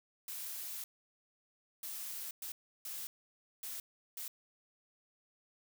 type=noise bursts at uneven times; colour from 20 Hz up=blue; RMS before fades=-43 dBFS; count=6; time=0.28-0.84 / 1.83-2.31 / 2.42-2.52 / 2.85-3.07 / 3.63-3.8 / 4.17-4.28 s; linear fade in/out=2 ms; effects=none